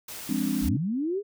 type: noise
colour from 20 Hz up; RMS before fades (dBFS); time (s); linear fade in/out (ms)
white; -39; 0.08-0.69; 5
type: chord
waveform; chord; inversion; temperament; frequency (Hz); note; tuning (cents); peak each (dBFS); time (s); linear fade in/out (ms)
sine; D half-diminished seventh; first; equal; 174.61 / 207.7 / 261.6 / 293.7; F3 / Ab3 / C4 / D4; 0 / 0 / 0 / 0; -34 / -29 / -28 / -30; 0.29-0.77; 5
type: linear sweep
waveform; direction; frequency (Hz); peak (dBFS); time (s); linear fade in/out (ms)
sine; up; 36.21 to 423.9; -25; 0.61-1.23; 50
effects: none